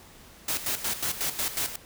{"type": "noise with tremolo", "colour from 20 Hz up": "white", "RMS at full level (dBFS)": -28, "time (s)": [0.48, 1.76], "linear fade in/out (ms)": 5, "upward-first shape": "square", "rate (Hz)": 5.5, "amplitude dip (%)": 70, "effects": ["pink hiss -51 dBFS RMS until 1.85 s"]}